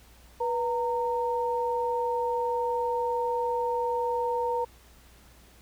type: tone pair together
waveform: sine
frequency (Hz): 487.7 / 920.7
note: B4 / A#5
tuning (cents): -22 / -22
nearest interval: major seventh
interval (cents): 1100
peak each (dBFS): -28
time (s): 0.4-4.65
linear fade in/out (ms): 10
effects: added 60 Hz sine -55 dBFS peak until 5.61 s + pink hiss -57 dBFS RMS until 5.61 s